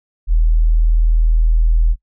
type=tone; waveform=sine; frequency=40.26 Hz; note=E1; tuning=40 cents flat; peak=-9 dBFS; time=0.27-1.96 s; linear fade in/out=50 ms; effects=noise-tail reverb RT60 0.1 s tail -23 dB re dry